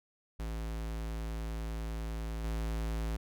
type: tone with level steps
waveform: square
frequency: 55 Hz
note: A1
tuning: in tune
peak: -36 / -33 dBFS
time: 0.39-3.17 s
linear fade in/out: 10 ms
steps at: 2.44 s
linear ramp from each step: 5 ms
effects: none